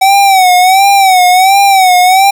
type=tone with vibrato; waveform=square; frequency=759 Hz; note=F#5; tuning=44 cents sharp; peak=-4 dBFS; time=0.01-2.31 s; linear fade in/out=10 ms; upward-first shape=sine; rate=1.4 Hz; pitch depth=90 cents each way; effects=none